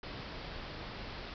pink low-pass noise, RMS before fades -44 dBFS, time 0.03-1.34 s, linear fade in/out 2 ms, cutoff 5200 Hz, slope 96 dB/octave, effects none

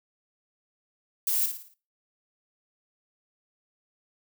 violet noise with echo, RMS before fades -26 dBFS, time 1.27-1.46 s, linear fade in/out 2 ms, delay 56 ms, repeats 5, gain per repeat -7 dB, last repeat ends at 1.74 s, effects noise-tail reverb RT60 0.3 s tail -17 dB re dry

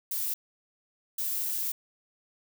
violet noise bursts at uneven times, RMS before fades -31 dBFS, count 2, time 0.11-0.34 / 1.18-1.72 s, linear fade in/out 5 ms, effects none

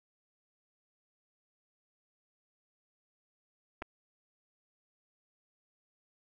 clicks, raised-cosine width 0.5 ms, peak -26 dBFS, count 2, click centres 3.82 / 3.823 s, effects none

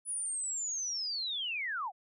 sine linear sweep, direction down, 9970 to 682 Hz, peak -33 dBFS, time 0.05-1.92 s, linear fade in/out 50 ms, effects none

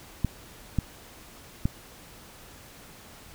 clicks, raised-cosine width 5 ms, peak -11 dBFS, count 3, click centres 0.247 / 0.787 / 1.655 s, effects pink hiss -49 dBFS RMS until 3.34 s

